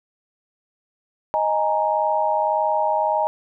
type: chord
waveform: sine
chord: D# suspended fourth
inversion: none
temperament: equal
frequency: 622.3 / 830.6 / 932.3 Hz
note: D#5 / G#5 / A#5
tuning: 0 / 0 / 0 cents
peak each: -22 dBFS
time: 1.34-3.27 s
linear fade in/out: 0 ms
effects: none